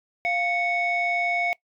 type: tone pair together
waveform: sine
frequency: 698.3 / 2217 Hz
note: F5 / C#7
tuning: 0 / 0 cents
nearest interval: octave + minor sixth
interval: 2000 cents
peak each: -24 / -22 dBFS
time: 0.25-1.53 s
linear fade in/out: 0 ms
effects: noise-tail reverb RT60 0.1 s tail -23 dB re dry + tanh soft clip ceiling -17 dBFS